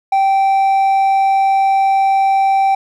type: tone with hard clipping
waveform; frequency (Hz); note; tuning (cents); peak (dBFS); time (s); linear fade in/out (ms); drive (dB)
sine; 779; G5; -11; -11; 0.12-2.75; 5; 3
effects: none